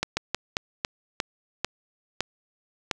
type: slowing click train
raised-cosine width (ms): 0.2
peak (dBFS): -7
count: 9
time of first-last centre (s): 0.03-2.912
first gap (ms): 140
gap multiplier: 1.26
effects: none